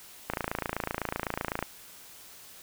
click train, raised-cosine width 0.5 ms, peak -14 dBFS, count 38, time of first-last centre 0.3-1.626 s, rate 27.9 Hz, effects white hiss -50 dBFS RMS until 2.62 s

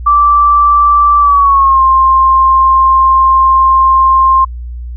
sine tone with pitch glide, 1167 to 1057.9 Hz, D6 to C6, -11 to +19 cents, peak -4 dBFS, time 0.06-4.45 s, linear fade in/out 10 ms, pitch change -170 cents, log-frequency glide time 1.19-1.82 s, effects added 60 Hz sine -20 dBFS peak until 4.96 s

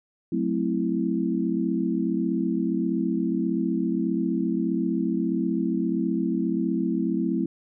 sine chord, F# half-diminished seventh, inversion none, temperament equal, 185 / 220 / 261.6 / 329.6 Hz, F#3 / A3 / C4 / E4, 0 / 0 / 0 / 0 cents, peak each -28 / -28 / -28 / -27 dBFS, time 0.32-7.46 s, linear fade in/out 5 ms, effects none

